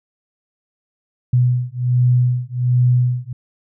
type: beating tone pair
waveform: sine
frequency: 123.47 / 124.77 Hz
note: B2 / B2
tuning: 0 / +18 cents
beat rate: 1.3 Hz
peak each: -16 dBFS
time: 1.33-3.33 s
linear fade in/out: 5 ms
effects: none